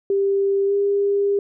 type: tone with pitch glide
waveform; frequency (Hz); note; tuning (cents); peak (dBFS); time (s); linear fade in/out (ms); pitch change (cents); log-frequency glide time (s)
sine; 395 to 401.7; G4 to G4; +13 to +42; -16; 0.1-1.39; 2; +29; 0.66-0.73
effects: none